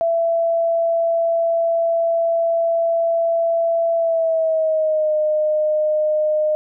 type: tone with pitch glide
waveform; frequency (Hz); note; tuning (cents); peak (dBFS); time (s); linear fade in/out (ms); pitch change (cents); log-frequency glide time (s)
sine; 668 to 612.6; E5 to D#5; +23 to -27; -15; 0.01-6.55; 0; -150; 3.96-5.14
effects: none